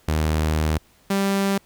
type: tone pair in turn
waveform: sawtooth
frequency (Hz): 77.78 / 196.73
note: D#2 / G3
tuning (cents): 0 / +6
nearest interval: octave + major third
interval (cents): 1606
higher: second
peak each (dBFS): -15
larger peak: neither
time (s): 0.08-0.78 / 1.1-1.58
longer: first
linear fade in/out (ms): 5
effects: pink hiss -57 dBFS RMS until 1.65 s